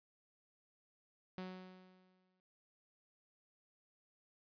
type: tone with exponential decay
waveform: sawtooth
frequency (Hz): 185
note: F#3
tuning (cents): 0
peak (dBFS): -38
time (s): 1.38-2.4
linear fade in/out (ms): 0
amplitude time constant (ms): 220
effects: resampled to 11025 Hz